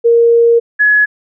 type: tone pair in turn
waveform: sine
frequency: 466.9 / 1691.5 Hz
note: A#4 / G#6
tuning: +3 / +31 cents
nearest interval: octave + minor seventh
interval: 2228 cents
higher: second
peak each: -5 / -6 dBFS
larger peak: first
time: 0.04-0.6 / 0.79-1.06 s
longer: first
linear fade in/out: 20 ms
effects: none